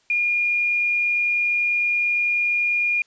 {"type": "tone with quantisation", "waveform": "sine", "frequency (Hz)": 2423, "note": "D#7", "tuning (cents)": -47, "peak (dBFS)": -18, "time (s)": [0.1, 3.02], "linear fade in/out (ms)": 2, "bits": 8, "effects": ["white hiss -62 dBFS RMS until 3.06 s", "resampled to 16000 Hz"]}